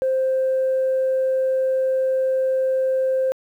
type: tone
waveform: sine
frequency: 524 Hz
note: C5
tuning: 2 cents sharp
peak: -16 dBFS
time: 0.02-3.32 s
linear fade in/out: 0 ms
effects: tanh soft clip ceiling -14 dBFS + 9-bit